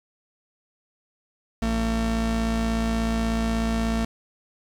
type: tone pair together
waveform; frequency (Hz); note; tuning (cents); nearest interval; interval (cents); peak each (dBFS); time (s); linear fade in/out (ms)
45% pulse; 56.5 / 226; A1 / A3; +47 / +47; 2 octaves; 2400; -26 / -25; 1.62-4.05; 5
effects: low-pass 9000 Hz 12 dB/octave + 8-bit